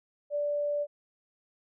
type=tone; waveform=sine; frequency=584 Hz; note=D5; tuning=10 cents flat; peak=-27 dBFS; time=0.3-0.87 s; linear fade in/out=50 ms; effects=none